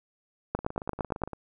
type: two click trains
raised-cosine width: 1 ms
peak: -23 / -12 dBFS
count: 14 / 7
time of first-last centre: 0.59-1.333 / 0.55-1.236 s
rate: 17.5 / 8.74 Hz
effects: none